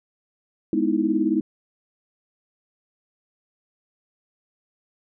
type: chord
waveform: sine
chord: E major seventh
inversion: first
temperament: equal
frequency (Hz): 207.7 / 246.9 / 311.1 / 329.6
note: G#3 / B3 / D#4 / E4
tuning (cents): 0 / 0 / 0 / 0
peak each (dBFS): -26 / -26 / -22 / -24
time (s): 0.73-1.41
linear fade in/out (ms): 2
effects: none